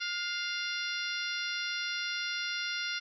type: harmonic tone with a mistuned harmonic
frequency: 698 Hz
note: F5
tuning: 1 cent flat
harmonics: 2 / 3 / 4 / 5 / 6 / 7 / 8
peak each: -37 / -39 / -40 / -41 / -42 / -42 / -43 dBFS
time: 0-3 s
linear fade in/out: 20 ms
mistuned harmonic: 2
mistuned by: +30 cents
effects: none